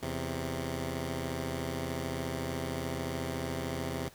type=tone pair together; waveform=10% pulse; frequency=83.3 / 131.81 Hz; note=E2 / C3; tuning=+19 / +13 cents; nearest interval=minor sixth; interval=794 cents; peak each=-28 dBFS; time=0.02-4.09 s; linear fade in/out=10 ms; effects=pink hiss -56 dBFS RMS until 4.14 s